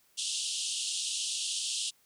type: band-pass noise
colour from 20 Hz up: pink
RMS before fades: -34 dBFS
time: 0.17-1.91 s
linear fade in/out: 20 ms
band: 2800 to 9800 Hz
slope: 96 dB/octave
effects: white hiss -67 dBFS RMS until 2.05 s